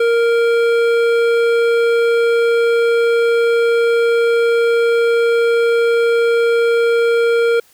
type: tone with hard clipping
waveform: triangle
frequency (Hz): 466.2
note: A#4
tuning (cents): 0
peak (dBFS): -13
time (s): 0-7.6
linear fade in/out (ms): 5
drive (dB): 16
effects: white hiss -51 dBFS RMS until 7.73 s